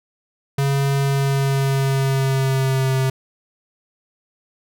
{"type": "tone with pitch glide", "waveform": "square", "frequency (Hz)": [138.59, 132.26], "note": ["C#3", "C3"], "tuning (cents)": [0, 19], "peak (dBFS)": -17, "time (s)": [0.58, 3.1], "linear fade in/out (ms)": 5, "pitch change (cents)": -81, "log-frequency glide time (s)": [1.03, 2.97], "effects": []}